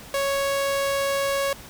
sawtooth tone, 554.4 Hz, C#5, in tune, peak -18 dBFS, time 0.14-1.53 s, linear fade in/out 2 ms, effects pink hiss -43 dBFS RMS until 1.69 s

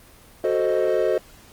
triangle chord, F# diminished seventh, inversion none, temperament equal, 370 / 440 / 523.3 / 622.3 Hz, F#4 / A4 / C5 / Eb5, 0 / 0 / 0 / 0 cents, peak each -22 dBFS, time 0.44-1.18 s, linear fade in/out 2 ms, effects pink hiss -49 dBFS RMS until 1.52 s + Opus 24 kbps

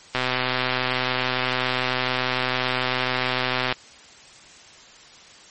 click train, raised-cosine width 0.3 ms, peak -6 dBFS, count 455, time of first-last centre 0.15-3.725 s, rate 127 Hz, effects white hiss -47 dBFS RMS until 5.5 s + MP3 32 kbps

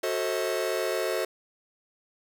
45% pulse chord, F# diminished seventh, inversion none, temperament just, 370 / 444 / 532.8 / 639.4 Hz, F#4 / A4 / C5 / Eb5, 0 / +16 / +31 / +47 cents, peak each -32 dBFS, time 0.03-1.25 s, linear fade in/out 5 ms, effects none

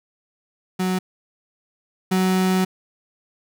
35% pulse tone pair in turn, 185 / 186.5 Hz, F#3 / F#3, 0 / +14 cents, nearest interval unison, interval 14 cents, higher second, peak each -18 / -15 dBFS, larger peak second, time 0.79-0.99 / 2.11-2.65 s, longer second, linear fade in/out 10 ms, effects none

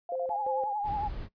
sine tone bursts, 697 Hz, F5, 4 cents flat, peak -34 dBFS, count 3, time 0.09-0.363 s, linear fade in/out 2 ms, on 65 ms, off 39 ms
sine tone with tremolo, 522 Hz, C5, 4 cents flat, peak -30 dBFS, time 0.12-0.73 s, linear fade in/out 2 ms, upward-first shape square, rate 2.9 Hz, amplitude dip 80%
sine tone with vibrato, 828 Hz, G#5, 5 cents flat, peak -29 dBFS, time 0.29-1.09 s, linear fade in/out 20 ms, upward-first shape triangle, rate 11 Hz, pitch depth 67 cents each way
brown noise, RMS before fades -38 dBFS, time 0.83-1.29 s, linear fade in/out 50 ms
effects noise-tail reverb RT60 0.1 s tail -18 dB re dry + resampled to 11025 Hz

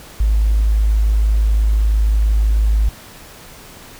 triangle tone, 53 Hz, G#1, 36 cents sharp, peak -7 dBFS, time 0.2-2.89 s, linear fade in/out 5 ms, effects tanh soft clip ceiling -9 dBFS + pink hiss -39 dBFS RMS until 3.99 s

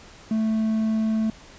triangle tone, 219.8 Hz, A3, 2 cents flat, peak -18 dBFS, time 0.31-1.3 s, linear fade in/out 2 ms, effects pink hiss -47 dBFS RMS until 1.58 s + resampled to 16000 Hz

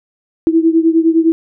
sine beating tone pair, 324.1 / 333.9 Hz, E4 / E4, -29 / +22 cents, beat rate 9.8 Hz, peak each -10 / -13 dBFS, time 0.47-1.32 s, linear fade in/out 0 ms, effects none

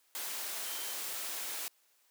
sine tone in noise, 3109 Hz, G7, 15 cents flat, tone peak -49 dBFS, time 0.65-0.94 s, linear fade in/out 0 ms, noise white, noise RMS -39 dBFS, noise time 0.15-1.68 s, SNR -13 dB, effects white hiss -70 dBFS RMS until 2.1 s + high-pass 400 Hz 12 dB/octave

